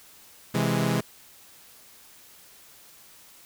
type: chord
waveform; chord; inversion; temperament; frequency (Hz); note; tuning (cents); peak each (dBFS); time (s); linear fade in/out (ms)
sawtooth; C augmented; none; equal; 130.81 / 164.81 / 207.7; C3 / E3 / G#3; 0 / 0 / 0; -23; 0.54-1.01; 10
effects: white hiss -52 dBFS RMS until 3.45 s